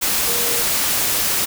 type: tone in noise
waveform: sine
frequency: 474.4 Hz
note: A#4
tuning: 30 cents sharp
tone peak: -28 dBFS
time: 0.26-0.63 s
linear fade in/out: 20 ms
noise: white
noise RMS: -19 dBFS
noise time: 0.01-1.46 s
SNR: -12 dB
effects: none